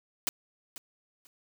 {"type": "noise with echo", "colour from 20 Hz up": "white", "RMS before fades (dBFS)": -29, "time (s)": [0.27, 0.29], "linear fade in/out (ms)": 0, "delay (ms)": 490, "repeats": 2, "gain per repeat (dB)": -14, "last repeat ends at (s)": 1.27, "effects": []}